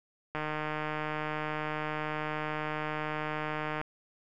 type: click train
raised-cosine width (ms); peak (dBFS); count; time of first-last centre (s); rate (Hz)
0.5; -19; 531; 0.35-3.814; 153
effects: none